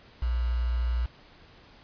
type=tone with quantisation; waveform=sine; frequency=60 Hz; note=B1; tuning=49 cents flat; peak=-24 dBFS; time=0.22-1.06 s; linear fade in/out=5 ms; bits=7; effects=pink hiss -54 dBFS RMS until 1.83 s + resampled to 11025 Hz